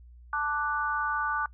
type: chord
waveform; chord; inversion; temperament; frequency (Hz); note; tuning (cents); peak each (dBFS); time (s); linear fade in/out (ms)
sine; D major; second; equal; 880 / 1174.7 / 1480; A5 / D6 / F#6; 0 / 0 / 0; -33 / -30 / -30; 0.33-1.46; 2
effects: noise-tail reverb RT60 0.1 s tail -21 dB re dry + added 60 Hz sine -48 dBFS peak until 1.53 s